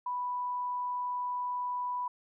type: tone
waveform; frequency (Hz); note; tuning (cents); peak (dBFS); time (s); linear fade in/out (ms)
sine; 987.8; B5; 0; -31; 0.06-2.08; 5
effects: none